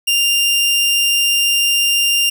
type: tone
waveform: sawtooth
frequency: 2794 Hz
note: F7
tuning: in tune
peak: -9 dBFS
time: 0.07-2.3 s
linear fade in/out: 10 ms
effects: none